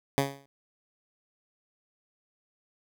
10% pulse tone with exponential decay, 138.59 Hz, C#3, in tune, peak -12 dBFS, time 0.18-0.46 s, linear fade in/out 0 ms, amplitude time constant 59 ms, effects none

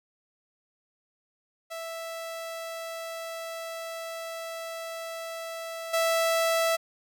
sawtooth tone with level steps, 659.3 Hz, E5, in tune, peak -31 / -19 dBFS, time 1.7-6.77 s, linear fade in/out 20 ms, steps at 5.93 s, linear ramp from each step 10 ms, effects none

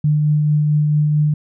sine tone with tremolo, 150.1 Hz, D3, 38 cents sharp, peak -11 dBFS, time 0.04-1.34 s, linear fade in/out 5 ms, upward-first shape triangle, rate 4.5 Hz, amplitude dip 25%, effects none

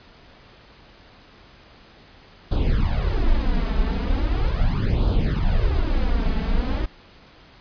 brown noise with flanger, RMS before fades -20 dBFS, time 2.51-6.86 s, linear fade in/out 10 ms, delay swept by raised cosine 0.24 to 4.54 ms, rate 0.39 Hz, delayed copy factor +1, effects pink hiss -49 dBFS RMS until 7.6 s + resampled to 11025 Hz

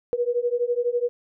sine beating tone pair, 477.2 / 489.2 Hz, A#4 / B4, +41 / -16 cents, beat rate 12 Hz, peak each -24 dBFS, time 0.13-1.09 s, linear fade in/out 0 ms, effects none

